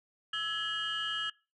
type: tone cluster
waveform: sine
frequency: 1313 / 1684 / 2891 / 3151 Hz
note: E6 / G#6 / F#7 / G7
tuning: -7 / +24 / -41 / +8 cents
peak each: -38 / -36 / -35 / -36 dBFS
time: 0.33-1.3 s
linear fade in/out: 5 ms
effects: noise-tail reverb RT60 0.3 s tail -22 dB re dry + tanh soft clip ceiling -26 dBFS